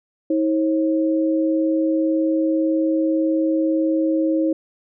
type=tone pair together; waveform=sine; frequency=320 / 538.2 Hz; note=D#4 / C5; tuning=+49 / +49 cents; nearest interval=major sixth; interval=900 cents; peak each=-17 / -23 dBFS; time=0.3-4.53 s; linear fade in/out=5 ms; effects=none